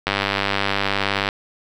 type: click train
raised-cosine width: 0.3 ms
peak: -3 dBFS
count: 122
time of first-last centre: 0.07-1.289 s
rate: 99.3 Hz
effects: 7-bit